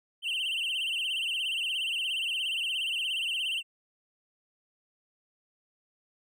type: tone with vibrato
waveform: triangle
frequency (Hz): 2910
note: F#7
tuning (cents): -29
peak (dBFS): -27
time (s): 0.22-3.63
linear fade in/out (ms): 50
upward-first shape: sine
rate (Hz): 17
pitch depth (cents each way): 140
effects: none